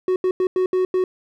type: tone bursts at uneven times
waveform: triangle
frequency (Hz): 370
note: F#4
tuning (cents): 0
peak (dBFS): -14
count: 6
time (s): 0.08-0.16 / 0.24-0.31 / 0.4-0.47 / 0.56-0.66 / 0.73-0.85 / 0.94-1.04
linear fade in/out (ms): 2
effects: none